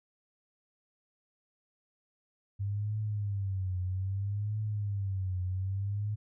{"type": "tone with vibrato", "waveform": "sine", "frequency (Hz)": 98.9, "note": "G2", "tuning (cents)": 16, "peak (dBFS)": -30, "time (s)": [2.59, 6.16], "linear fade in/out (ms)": 20, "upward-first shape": "triangle", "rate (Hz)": 0.62, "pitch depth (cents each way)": 150, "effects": []}